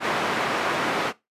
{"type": "band-pass noise", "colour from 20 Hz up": "white", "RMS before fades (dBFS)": -25, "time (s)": [0, 1.13], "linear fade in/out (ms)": 50, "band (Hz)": [190, 1600], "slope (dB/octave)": 12, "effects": ["noise-tail reverb RT60 0.2 s tail -19 dB re dry", "resampled to 32000 Hz"]}